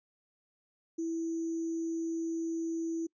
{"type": "tone with sample-and-hold", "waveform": "sine", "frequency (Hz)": 329.6, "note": "E4", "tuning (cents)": 0, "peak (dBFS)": -31, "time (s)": [0.98, 3.07], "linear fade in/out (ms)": 10, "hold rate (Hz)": 6300, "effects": ["noise-tail reverb RT60 0.1 s tail -24 dB re dry", "resampled to 16000 Hz"]}